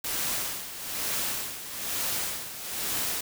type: noise with tremolo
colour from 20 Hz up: white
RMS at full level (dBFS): -29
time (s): 0.04-3.21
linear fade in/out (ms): 5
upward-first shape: sine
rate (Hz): 1.1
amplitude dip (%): 70
effects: none